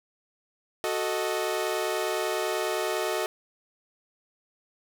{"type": "chord", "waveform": "sawtooth", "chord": "D# diminished", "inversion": "first", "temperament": "equal", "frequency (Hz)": [370, 440, 622.3], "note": ["F#4", "A4", "D#5"], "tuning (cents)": [0, 0, 0], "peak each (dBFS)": -27, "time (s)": [0.84, 3.26], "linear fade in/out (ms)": 0, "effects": []}